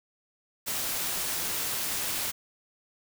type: noise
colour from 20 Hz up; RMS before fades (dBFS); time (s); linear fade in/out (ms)
white; -31; 0.66-2.32; 20
effects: none